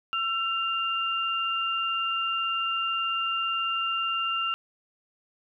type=tone pair together; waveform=sine; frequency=1340.9 / 2794 Hz; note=E6 / F7; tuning=+29 / 0 cents; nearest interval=octave + minor second; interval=1271 cents; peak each=-28 / -28 dBFS; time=0.13-4.54 s; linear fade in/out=0 ms; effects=none